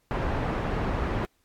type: low-pass noise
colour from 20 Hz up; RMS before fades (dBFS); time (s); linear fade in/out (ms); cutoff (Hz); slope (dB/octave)
pink; -28; 0.11-1.25; 0; 1400; 12
effects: pink hiss -70 dBFS RMS until 1.44 s + AAC 64 kbps